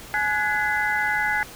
sine tone cluster, 845 / 1472 / 1678 / 2028 Hz, G#5 / F#6 / G#6 / B6, +30 / -9 / +17 / +45 cents, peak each -26 dBFS, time 0.14-1.43 s, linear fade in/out 0 ms, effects pink hiss -41 dBFS RMS until 1.55 s

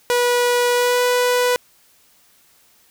sawtooth tone with pitch glide, 487.1 to 493.6 Hz, B4 to B4, -24 to -1 cents, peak -11 dBFS, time 0.1-1.56 s, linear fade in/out 0 ms, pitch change +23 cents, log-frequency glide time 0.74-1.01 s, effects white hiss -55 dBFS RMS until 2.9 s

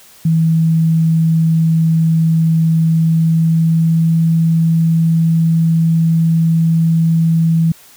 sine tone with pitch glide, 162.3 to 163.9 Hz, E3 to E3, -27 to -10 cents, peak -9 dBFS, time 0.25-7.72 s, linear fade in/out 5 ms, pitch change +17 cents, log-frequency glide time 2.86-4.17 s, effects white hiss -43 dBFS RMS until 7.96 s

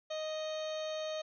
harmonic tone with a mistuned harmonic, 622.3 Hz, D#5, in tune, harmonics 1 / 2 / 3 / 4 / 5 / 6 / 7 / 9 / 10, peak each -36 / -49 / -53 / -53 / -50 / -48 / -52 / -61 / -56 dBFS, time 0.1-1.22 s, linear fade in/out 10 ms, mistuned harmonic 10, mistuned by +36 cents, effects none

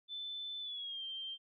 sine tone with pitch glide, 3520 to 3154 Hz, A7 to G7, 0 to +10 cents, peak -40 dBFS, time 0.08-1.38 s, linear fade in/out 50 ms, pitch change -190 cents, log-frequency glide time 0.61-1.03 s, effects none

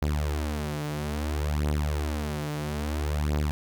sawtooth beating tone pair, 74.1 / 74.7 Hz, D2 / D2, +16 / +30 cents, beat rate 0.6 Hz, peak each -26 / -25 dBFS, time 0.02-3.51 s, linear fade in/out 0 ms, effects none

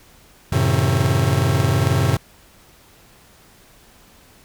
45% pulse chord, F# diminished seventh, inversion none, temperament just, 92.5 / 111 / 133.2 / 159.84 Hz, F#2 / A2 / C3 / Eb3, 0 / +16 / +31 / +47 cents, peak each -21 / -21 / -19 / -25 dBFS, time 0.52-2.17 s, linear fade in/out 5 ms, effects pink hiss -50 dBFS RMS until 4.44 s

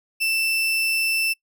35% pulse tone, 2662 Hz, E7, 16 cents sharp, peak -18 dBFS, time 0.2-1.34 s, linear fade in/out 20 ms, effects noise-tail reverb RT60 0.1 s tail -25 dB re dry

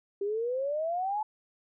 sine exponential sweep, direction up, 392 to 874 Hz, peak -28 dBFS, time 0.21-1.23 s, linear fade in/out 5 ms, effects none

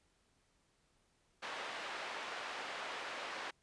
pink band-pass noise, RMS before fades -44 dBFS, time 1.42-3.51 s, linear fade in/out 10 ms, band 680 to 3100 Hz, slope 12 dB/octave, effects pink hiss -75 dBFS RMS until 3.62 s + resampled to 22050 Hz

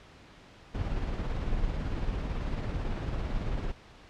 brown noise with tremolo, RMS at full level -30 dBFS, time 0.74-3.72 s, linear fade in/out 10 ms, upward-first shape sine, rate 18 Hz, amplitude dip 35%, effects pink hiss -53 dBFS RMS until 4.09 s + low-pass 4000 Hz 12 dB/octave

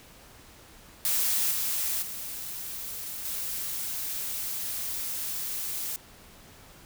blue noise with level steps, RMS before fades -26 / -29 / -37 / -33 dBFS, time 1.05-5.96 s, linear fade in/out 0 ms, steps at 1.51 / 2.02 / 3.25 s, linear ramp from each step 5 ms, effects pink hiss -52 dBFS RMS until 6.85 s

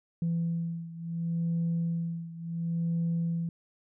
sine beating tone pair, 167.4 / 168.11 Hz, E3 / E3, +27 / +34 cents, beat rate 0.71 Hz, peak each -29 / -32 dBFS, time 0.22-3.49 s, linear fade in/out 2 ms, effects tanh soft clip ceiling -23 dBFS

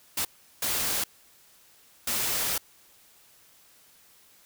white noise bursts at uneven times, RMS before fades -28 dBFS, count 3, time 0.17-0.25 / 0.62-1.04 / 2.07-2.58 s, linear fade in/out 5 ms, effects white hiss -58 dBFS RMS until 4.45 s

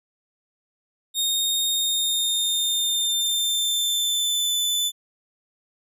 sawtooth tone with pitch glide, 3698 to 3509 Hz, A#7 to A7, -15 to -5 cents, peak -18 dBFS, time 1.14-4.92 s, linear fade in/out 50 ms, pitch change -90 cents, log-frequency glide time 1.7-4.56 s, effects none

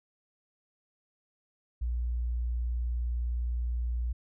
sine tone, 59.7 Hz, A#1, 42 cents sharp, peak -28 dBFS, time 1.81-4.13 s, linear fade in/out 10 ms, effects none

